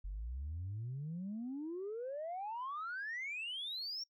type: exponential sweep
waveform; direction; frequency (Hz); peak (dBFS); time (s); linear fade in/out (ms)
sine; up; 44.43 to 5630; -38; 0.04-4.04; 10
effects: noise-tail reverb RT60 0.1 s tail -25 dB re dry + tanh soft clip ceiling -36 dBFS